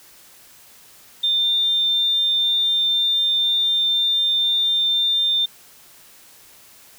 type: tone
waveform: sine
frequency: 3599 Hz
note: A7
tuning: 38 cents sharp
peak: -16 dBFS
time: 1.23-5.46 s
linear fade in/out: 10 ms
effects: white hiss -48 dBFS RMS until 6.98 s